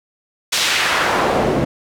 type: noise with band-pass filter sweep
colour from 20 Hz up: pink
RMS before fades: -17 dBFS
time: 0.52-1.65 s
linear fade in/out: 10 ms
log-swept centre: 4600 to 280 Hz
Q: 1
effects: none